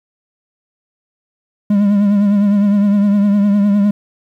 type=tone with vibrato; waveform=triangle; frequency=203.3 Hz; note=G#3; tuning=37 cents flat; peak=-7 dBFS; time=1.7-3.91 s; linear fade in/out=5 ms; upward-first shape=triangle; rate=9.8 Hz; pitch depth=54 cents each way; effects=8-bit